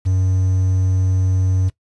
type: tone with quantisation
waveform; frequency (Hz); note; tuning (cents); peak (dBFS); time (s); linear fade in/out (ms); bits
triangle; 93.8; F#2; +24; -12; 0.05-1.7; 20; 7
effects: noise-tail reverb RT60 0.1 s tail -18 dB re dry + resampled to 24000 Hz

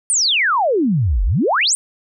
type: exponential two-way sweep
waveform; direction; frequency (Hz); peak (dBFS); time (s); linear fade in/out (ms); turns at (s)
sine; down then up; 9397 to 41.3 to 9397; -13; 0.1-1.75; 0; 1.24
effects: none

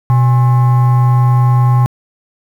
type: tone with frequency modulation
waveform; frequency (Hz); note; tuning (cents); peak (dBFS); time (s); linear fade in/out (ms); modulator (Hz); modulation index
sine; 124.9; B2; +20; -5; 0.1-1.86; 0; 945; 0.35
effects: tanh soft clip ceiling -4 dBFS + 7-bit

